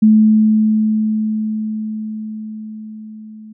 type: tone with level ramp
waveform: sine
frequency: 216.4 Hz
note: A3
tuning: 29 cents flat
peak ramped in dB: -5 to -33 dBFS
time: 0.02-3.53 s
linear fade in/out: 10 ms
effects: none